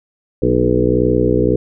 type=harmonic tone with a mistuned harmonic; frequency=61.74 Hz; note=B1; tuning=in tune; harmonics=1 / 2 / 3 / 4 / 5 / 6 / 7 / 8; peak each=-22 / -20 / -23 / -22 / -18 / -20 / -17 / -19 dBFS; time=0.42-1.56 s; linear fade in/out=5 ms; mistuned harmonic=4; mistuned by=-47 cents; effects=none